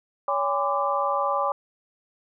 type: tone cluster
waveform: sine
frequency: 565 / 812 / 1015 / 1173 Hz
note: C#5 / G#5 / B5 / D6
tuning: +33 / -39 / +47 / -2 cents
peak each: -27 / -28 / -28 / -26 dBFS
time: 0.28-1.52 s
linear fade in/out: 2 ms
effects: none